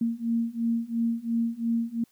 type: beating tone pair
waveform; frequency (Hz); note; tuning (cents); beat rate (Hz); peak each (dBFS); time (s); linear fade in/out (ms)
sine; 229.7 / 232.6; A#3 / A#3; -25 / -4; 2.9; -28 / -27; 0.01-2.04; 5
effects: white hiss -66 dBFS RMS until 2.11 s